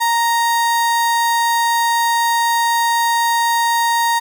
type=tone; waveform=35% pulse; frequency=932 Hz; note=A#5; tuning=1 cent flat; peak=-12 dBFS; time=0-4.2 s; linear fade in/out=20 ms; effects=none